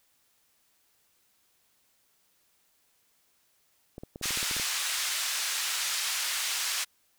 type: clicks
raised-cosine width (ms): 2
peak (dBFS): -27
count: 11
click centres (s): 3.981 / 4.035 / 4.159 / 4.213 / 4.257 / 4.307 / 4.374 / 4.429 / 4.512 / 4.566 / 4.598
type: band-pass noise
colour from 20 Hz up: white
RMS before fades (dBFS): -31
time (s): 4.22-6.85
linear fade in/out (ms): 20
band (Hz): 1300 to 7400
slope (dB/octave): 12
effects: white hiss -69 dBFS RMS until 7.18 s